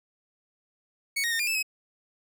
sawtooth tone with pitch steps, 2223 / 1870 / 1828 / 2410 / 2631 / 2553 Hz, C#7 / A#6 / A#6 / D7 / E7 / D#7, +4 / +5 / -34 / +44 / -4 / +44 cents, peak -22 dBFS, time 1.16-1.628 s, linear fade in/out 10 ms, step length 78 ms, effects none

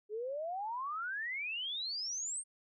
sine exponential sweep, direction up, 408 to 8840 Hz, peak -36 dBFS, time 0.09-2.44 s, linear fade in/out 50 ms, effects none

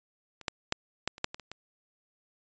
clicks, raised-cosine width 0.2 ms, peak -29 / -12 / -9 / -11 / -29 / -9 / -21 / -29 / -23 dBFS, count 9, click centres 0.413 / 0.482 / 0.724 / 1.076 / 1.181 / 1.244 / 1.345 / 1.397 / 1.516 s, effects resampled to 16000 Hz

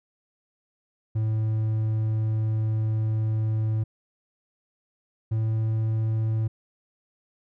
triangle tone pair in turn, 109.5 / 110.64 Hz, A2 / A2, -8 / +10 cents, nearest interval unison, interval 18 cents, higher second, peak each -20 dBFS, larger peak neither, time 1.15-3.84 / 5.31-6.48 s, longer first, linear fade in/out 10 ms, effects none

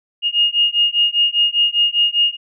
sine beating tone pair, 2847 / 2852 Hz, F7 / F7, +33 / +36 cents, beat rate 5 Hz, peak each -16 dBFS, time 0.22-2.37 s, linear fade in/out 50 ms, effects none

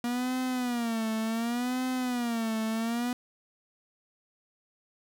45% pulse tone with vibrato, 237.8 Hz, A#3, 35 cents sharp, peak -28 dBFS, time 0.04-3.13 s, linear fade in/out 2 ms, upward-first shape sine, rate 0.68 Hz, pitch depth 130 cents each way, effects none

